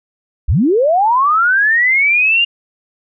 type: linear sweep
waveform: sine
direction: up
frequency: 40 to 2835 Hz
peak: -9 dBFS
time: 0.48-2.45 s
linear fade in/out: 10 ms
effects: none